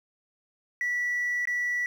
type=tone with dropouts; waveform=sine; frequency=1950 Hz; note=B6; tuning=23 cents flat; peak=-24 dBFS; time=0.81-1.86 s; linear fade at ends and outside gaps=1 ms; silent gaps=1.454-1.473 s; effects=tanh soft clip ceiling -22 dBFS + 9-bit